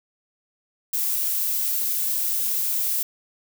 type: noise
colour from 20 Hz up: violet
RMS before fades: -24 dBFS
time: 0.93-3.03 s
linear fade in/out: 5 ms
effects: none